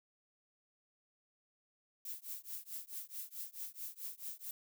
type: noise with tremolo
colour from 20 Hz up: violet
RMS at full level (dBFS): -42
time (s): 2.05-4.51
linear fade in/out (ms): 2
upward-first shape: triangle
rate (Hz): 4.6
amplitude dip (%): 100
effects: none